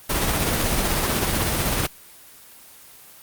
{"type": "noise with tremolo", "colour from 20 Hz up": "pink", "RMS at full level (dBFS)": -20, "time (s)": [0.09, 1.87], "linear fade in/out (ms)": 10, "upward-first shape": "triangle", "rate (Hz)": 16, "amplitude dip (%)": 35, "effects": ["white hiss -46 dBFS RMS until 3.22 s", "Opus 24 kbps"]}